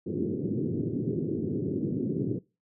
white band-pass noise, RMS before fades -30 dBFS, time 0.06-2.39 s, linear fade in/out 10 ms, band 100 to 400 Hz, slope 48 dB/octave, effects noise-tail reverb RT60 0.3 s tail -23 dB re dry

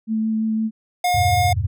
sine tone with vibrato, 220 Hz, A3, in tune, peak -18 dBFS, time 0.07-0.71 s, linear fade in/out 50 ms, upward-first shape sine, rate 5.9 Hz, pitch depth 10 cents each way
square tone, 716 Hz, F5, 43 cents sharp, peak -17 dBFS, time 1.04-1.53 s, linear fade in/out 5 ms
sine chord, E minor, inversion none, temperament equal, 82.41 / 98 / 123.47 Hz, E2 / G2 / B2, 0 / 0 / 0 cents, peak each -23 / -21 / -26 dBFS, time 1.14-1.67 s, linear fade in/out 10 ms
effects none

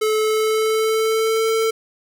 square tone with pitch glide, 432.9 to 446.4 Hz, A4 to A4, -28 to +25 cents, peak -17 dBFS, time 0.01-1.71 s, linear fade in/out 10 ms, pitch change +53 cents, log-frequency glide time 0.19-1.48 s, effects none

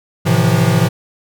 square chord, F major seventh, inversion first, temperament equal with one note detuned, 110 / 130.81 / 160.96 / 174.61 Hz, A2 / C3 / E3 / F3, 0 / 0 / -41 / 0 cents, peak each -17 dBFS, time 0.25-0.89 s, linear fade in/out 20 ms, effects none

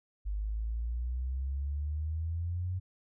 sine exponential sweep, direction up, 49.89 to 93.2 Hz, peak -31 dBFS, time 0.25-2.8 s, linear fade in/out 20 ms, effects none

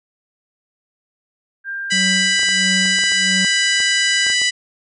sine tone, 1593 Hz, G6, 27 cents sharp, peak -23 dBFS, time 1.64-4.35 s, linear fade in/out 50 ms
harmonic tone, 987.8 Hz, B5, in tune, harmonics 2 / 3 / 4 / 5 / 6 / 7 / 8 / 9, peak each -18 / -20 / -25 / -23 / -28 / -26 / -29 / -32 dBFS, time 1.9-4.51 s, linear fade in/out 20 ms
triangle tone with tremolo, 187.3 Hz, F#3, 21 cents sharp, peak -18 dBFS, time 1.92-3.45 s, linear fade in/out 5 ms, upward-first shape sine, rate 1.5 Hz, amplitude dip 95%
clicks, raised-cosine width 1 ms, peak -21 dBFS, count 12, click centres 2.394 / 2.432 / 2.488 / 2.855 / 2.987 / 3.037 / 3.12 / 3.448 / 3.803 / 4.266 / 4.301 / 4.417 s
effects none

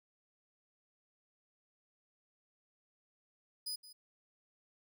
sawtooth tone with echo, 4978 Hz, D#8, in tune, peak -35 dBFS, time 3.66-3.76 s, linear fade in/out 10 ms, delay 170 ms, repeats 1, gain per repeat -15 dB, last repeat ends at 3.93 s, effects none

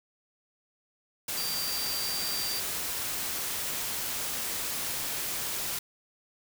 sine tone in noise, 4699 Hz, D8, in tune, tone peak -33 dBFS, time 1.37-2.6 s, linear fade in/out 5 ms, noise white, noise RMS -33 dBFS, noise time 1.28-5.79 s, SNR -3 dB, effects none

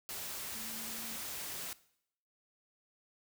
sine tone in noise, 224.2 Hz, A3, 33 cents sharp, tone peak -50 dBFS, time 0.55-1.16 s, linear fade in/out 0 ms, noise white, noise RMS -42 dBFS, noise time 0.09-1.73 s, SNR -11 dB, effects noise-tail reverb RT60 0.7 s tail -19 dB re dry

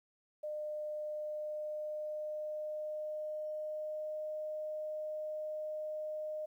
sine tone with pitch glide, 605 to 614.5 Hz, D#5 to D#5, -49 to -22 cents, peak -37 dBFS, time 0.43-6.46 s, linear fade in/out 10 ms, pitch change +27 cents, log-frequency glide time 0.97-4.15 s, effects 12-bit

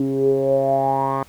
10% pulse tone with low-pass filter sweep, 135.4 Hz, C#3, 40 cents flat, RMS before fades -19 dBFS, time 0-1.23 s, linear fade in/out 2 ms, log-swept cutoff 300 to 1200 Hz, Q 8.2, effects pink hiss -50 dBFS RMS until 1.28 s

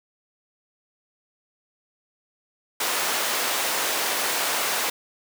pink high-pass noise, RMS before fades -25 dBFS, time 2.8-4.9 s, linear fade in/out 5 ms, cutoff 600 Hz, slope 12 dB/octave, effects none

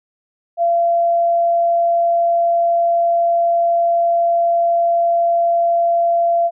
sine tone, 683 Hz, F5, 39 cents flat, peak -12 dBFS, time 0.57-6.51 s, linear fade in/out 50 ms, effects none

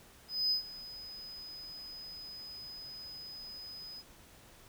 triangle tone with ADSR envelope, 5020 Hz, D#8, 15 cents sharp, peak -24 dBFS, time 0.28-4.03 s, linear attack 230 ms, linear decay 110 ms, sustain -19 dB, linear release 40 ms, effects tanh soft clip ceiling -24 dBFS + pink hiss -58 dBFS RMS until 4.68 s

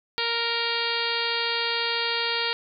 harmonic tone with a mistuned harmonic, 466.2 Hz, A#4, in tune, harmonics 1 / 2 / 3 / 4 / 5 / 6 / 7 / 8 / 9 / 10, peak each -33 / -33 / -33 / -33 / -33 / -33 / -33 / -33 / -33 / -33 dBFS, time 0.18-2.53 s, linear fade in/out 0 ms, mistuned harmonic 10, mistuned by -16 cents, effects none

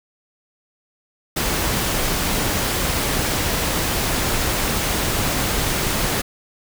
pink noise, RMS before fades -21 dBFS, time 1.36-6.22 s, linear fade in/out 10 ms, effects none

